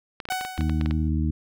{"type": "clicks", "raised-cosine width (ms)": 0.3, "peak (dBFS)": -17, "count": 12, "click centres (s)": [0.202, 0.254, 0.288, 0.322, 0.411, 0.45, 0.578, 0.609, 0.696, 0.812, 0.86, 0.91]}
{"type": "tone with exponential decay", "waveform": "sawtooth", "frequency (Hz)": 747, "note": "F#5", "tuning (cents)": 16, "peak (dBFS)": -20, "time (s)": [0.3, 1.09], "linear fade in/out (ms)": 5, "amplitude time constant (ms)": 170}
{"type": "harmonic tone", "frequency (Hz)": 77.78, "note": "D#2", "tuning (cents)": 0, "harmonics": [1, 2, 3, 4], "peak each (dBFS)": [-23, -28, -29, -31], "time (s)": [0.58, 1.31], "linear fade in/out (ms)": 5}
{"effects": []}